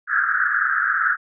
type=band-pass noise; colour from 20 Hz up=white; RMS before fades=-20 dBFS; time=0.07-1.17 s; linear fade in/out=50 ms; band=1300 to 1700 Hz; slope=96 dB/octave; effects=none